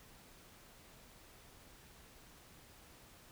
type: silence
effects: pink hiss -60 dBFS RMS until 3.31 s